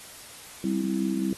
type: chord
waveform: sine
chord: C major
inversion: second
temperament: just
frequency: 196.22 / 261.6 / 327 Hz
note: G3 / C4 / E4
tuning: +2 / 0 / -14 cents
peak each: -27 / -30 / -29 dBFS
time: 0.64-1.33 s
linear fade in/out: 2 ms
effects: white hiss -45 dBFS RMS until 1.37 s + AAC 32 kbps